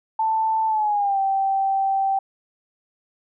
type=tone with pitch glide; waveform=sine; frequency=884 to 778.5 Hz; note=A5 to G5; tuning=+8 to -12 cents; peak=-18 dBFS; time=0.19-2.19 s; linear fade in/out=5 ms; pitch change=-220 cents; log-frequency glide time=0.67-1.19 s; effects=none